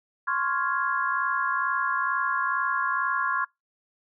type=chord; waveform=sine; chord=Db major seventh; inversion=third; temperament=equal; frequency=1046.5 / 1108.7 / 1396.9 / 1661.2 Hz; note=C6 / Db6 / F6 / Ab6; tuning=0 / 0 / 0 / 0 cents; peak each=-29 dBFS; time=0.27-3.45 s; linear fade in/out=10 ms; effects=noise-tail reverb RT60 0.2 s tail -26 dB re dry